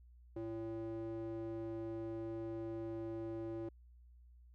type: tone with band-pass filter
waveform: square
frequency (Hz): 112.6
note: A2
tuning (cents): +40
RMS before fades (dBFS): -43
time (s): 0.36-3.69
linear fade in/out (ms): 5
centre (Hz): 400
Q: 3.9
effects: added 60 Hz sine -58 dBFS peak until 4.54 s